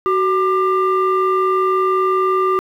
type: tone pair together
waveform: sine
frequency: 375.5 / 1192 Hz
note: F#4 / D6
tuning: +26 / +25 cents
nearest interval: octave + minor sixth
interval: 1999 cents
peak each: -14 dBFS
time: 0.06-2.59 s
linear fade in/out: 0 ms
effects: tanh soft clip ceiling -10 dBFS + 8-bit